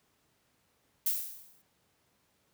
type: noise with exponential decay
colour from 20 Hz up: violet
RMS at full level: -27 dBFS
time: 1.06-1.62 s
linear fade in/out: 5 ms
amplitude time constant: 120 ms
effects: pink hiss -72 dBFS RMS until 2.53 s + high-pass 80 Hz 12 dB/octave

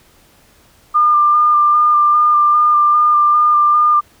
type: tone with vibrato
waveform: sine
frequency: 1200 Hz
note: D6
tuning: 37 cents sharp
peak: -8 dBFS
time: 0.94-4.01 s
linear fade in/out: 20 ms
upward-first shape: square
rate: 2.5 Hz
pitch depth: 14 cents each way
effects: pink hiss -50 dBFS RMS until 4.2 s

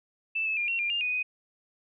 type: tone with pitch steps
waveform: sine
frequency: 2643 / 2604 / 2406 / 2732 / 2397 / 2807 / 2482 / 2498 Hz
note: E7 / E7 / D7 / F7 / D7 / F7 / D#7 / D#7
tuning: +4 / -22 / +41 / -39 / +35 / +8 / -5 / +6 cents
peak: -26 dBFS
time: 0.35-1.23 s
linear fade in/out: 10 ms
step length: 110 ms
effects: none

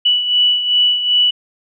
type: beating tone pair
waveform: sine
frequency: 2955 / 2957.6 Hz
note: F#7 / F#7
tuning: -3 / -1 cents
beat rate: 2.6 Hz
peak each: -12 / -19 dBFS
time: 0.05-1.31 s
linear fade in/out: 10 ms
effects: none

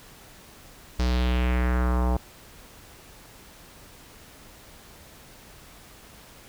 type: tone with low-pass filter sweep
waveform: square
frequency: 61.74 Hz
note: B1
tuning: in tune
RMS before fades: -23 dBFS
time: 0.99-2.17 s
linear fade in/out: 5 ms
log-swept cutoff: 5300 to 830 Hz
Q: 2.3
effects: pink hiss -49 dBFS RMS until 6.48 s

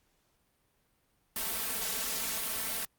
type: noise with comb filter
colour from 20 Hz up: white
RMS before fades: -34 dBFS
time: 1.36-2.85 s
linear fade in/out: 2 ms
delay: 4.5 ms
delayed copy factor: +0.9
effects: pink hiss -73 dBFS RMS until 2.98 s + Opus 48 kbps

